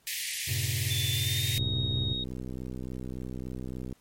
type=high-pass noise; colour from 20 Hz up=pink; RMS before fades=-34 dBFS; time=0.07-1.58 s; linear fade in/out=0 ms; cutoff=1800 Hz; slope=96 dB/octave
type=chord; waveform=triangle; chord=F# diminished; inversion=none; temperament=equal with one note detuned; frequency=92.5 / 110 / 132.49 Hz; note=F#2 / A2 / C3; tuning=0 / 0 / +22 cents; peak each=-31 dBFS; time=0.47-2.14 s; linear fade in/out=20 ms
type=tone with pitch glide; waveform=sine; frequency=3520 to 3751 Hz; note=A7 to A#7; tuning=0 to +10 cents; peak=-31 dBFS; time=0.9-2.24 s; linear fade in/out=5 ms; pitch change=+110 cents; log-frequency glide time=1.11-1.58 s
type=click train; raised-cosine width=3 ms; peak=-25 dBFS; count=150; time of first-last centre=1.58-3.926 s; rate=63.5 Hz
effects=pink hiss -65 dBFS RMS until 4 s + MP3 64 kbps